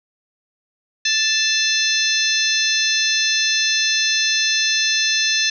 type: harmonic tone with a mistuned harmonic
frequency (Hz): 880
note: A5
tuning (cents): 0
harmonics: 2 / 3 / 4 / 5 / 6 / 7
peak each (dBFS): -23 / -23 / -23 / -23 / -23 / -23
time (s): 1.05-5.5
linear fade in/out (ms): 5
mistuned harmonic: 5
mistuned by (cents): -100
effects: none